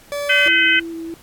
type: tone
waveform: 40% pulse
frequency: 576 Hz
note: D5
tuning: 34 cents flat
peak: -21 dBFS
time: 0.12-0.48 s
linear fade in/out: 0 ms
type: harmonic tone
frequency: 510 Hz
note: C5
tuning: 44 cents flat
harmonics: 3 / 4 / 5 / 6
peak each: -16 / -17 / -18 / -19 dBFS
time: 0.29-0.8 s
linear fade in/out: 10 ms
type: tone with vibrato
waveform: sine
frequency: 330.6 Hz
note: E4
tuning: 5 cents sharp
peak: -26 dBFS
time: 0.46-1.14 s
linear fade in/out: 0 ms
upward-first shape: square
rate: 3.2 Hz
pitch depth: 10 cents each way
effects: pink hiss -47 dBFS RMS until 1.22 s + AAC 64 kbps